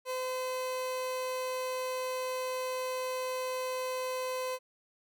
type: tone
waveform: 30% pulse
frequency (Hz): 512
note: C5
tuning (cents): -38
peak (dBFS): -30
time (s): 0.05-4.59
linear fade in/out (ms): 50
effects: none